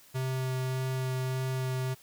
square tone with vibrato, 130 Hz, C3, 11 cents flat, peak -30 dBFS, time 0.14-1.95 s, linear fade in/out 20 ms, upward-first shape sine, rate 1.7 Hz, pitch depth 8 cents each way, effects white hiss -57 dBFS RMS until 2.02 s

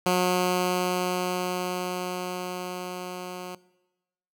10% pulse tone with level ramp, 181 Hz, F#3, 38 cents flat, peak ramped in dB -12 to -27 dBFS, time 0.06-3.55 s, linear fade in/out 2 ms, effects noise-tail reverb RT60 1.0 s tail -20 dB re dry

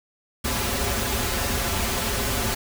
pink noise with comb filter, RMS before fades -25 dBFS, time 0.44-2.55 s, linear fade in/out 10 ms, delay 6.4 ms, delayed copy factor -1, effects none

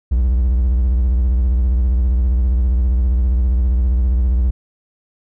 triangle tone with vibrato, 61.74 Hz, B1, in tune, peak -10 dBFS, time 0.11-4.51 s, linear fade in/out 10 ms, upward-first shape triangle, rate 15 Hz, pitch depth 200 cents each way, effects none

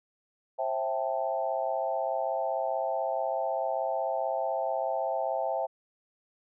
sine chord, A minor seventh, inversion first, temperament equal with one note detuned, 532.7 / 659.3 / 784 / 880 Hz, C5 / E5 / G5 / A5, +31 / 0 / 0 / 0 cents, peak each -33 / -31 / -33 / -36 dBFS, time 0.58-5.67 s, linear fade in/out 20 ms, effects none

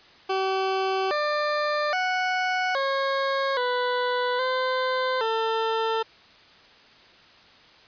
20% pulse tone with pitch steps, 382.2 / 596 / 739 / 545 / 494.6 / 514 / 447.9 Hz, G4 / D5 / F#5 / C#5 / B4 / C5 / A4, -44 / +25 / -2 / -29 / +3 / -31 / +31 cents, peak -18 dBFS, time 0.29-6.03 s, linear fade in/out 10 ms, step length 820 ms, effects white hiss -52 dBFS RMS until 7.87 s + resampled to 11025 Hz

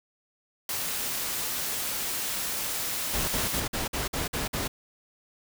white noise, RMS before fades -31 dBFS, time 0.69-3.6 s, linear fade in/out 2 ms
pink noise bursts, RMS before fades -30 dBFS, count 8, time 3.13-4.68 s, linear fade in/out 10 ms, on 150 ms, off 50 ms
effects none

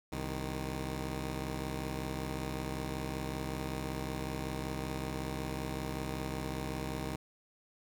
10% pulse tone pair together, 65.3 / 155.19 Hz, C2 / D#3, -3 / -4 cents, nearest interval octave + minor third, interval 1499 cents, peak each -29 / -32 dBFS, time 0.12-7.16 s, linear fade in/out 5 ms, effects none

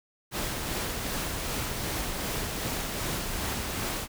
pink noise with tremolo, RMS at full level -31 dBFS, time 0.31-4.08 s, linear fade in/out 50 ms, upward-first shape sine, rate 2.6 Hz, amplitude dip 25%, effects none

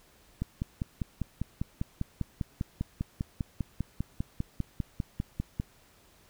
click train, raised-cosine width 5 ms, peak -18 dBFS, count 27, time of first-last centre 0.42-5.599 s, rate 5.02 Hz, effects pink hiss -61 dBFS RMS until 6.29 s

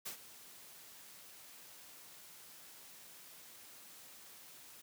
white noise with ADSR envelope, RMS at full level -42 dBFS, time 0.05-4.82 s, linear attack 16 ms, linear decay 97 ms, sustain -14 dB, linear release 13 ms, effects high-pass 100 Hz 12 dB/octave

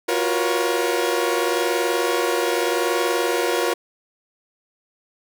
sawtooth chord, Gb major seventh, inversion third, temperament equal with one note detuned, 349.2 / 370 / 476 / 554.4 Hz, F4 / Gb4 / Bb4 / Db5, 0 / 0 / +36 / 0 cents, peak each -20 / -23 / -19 / -23 dBFS, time 0.08-3.74 s, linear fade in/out 10 ms, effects none

